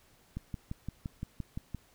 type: click train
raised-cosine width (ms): 5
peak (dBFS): -24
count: 9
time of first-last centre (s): 0.37-1.747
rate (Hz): 5.81
effects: pink hiss -64 dBFS RMS until 1.94 s